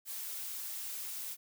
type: noise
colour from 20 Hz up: blue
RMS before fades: -41 dBFS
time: 0.05-1.37 s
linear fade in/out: 50 ms
effects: none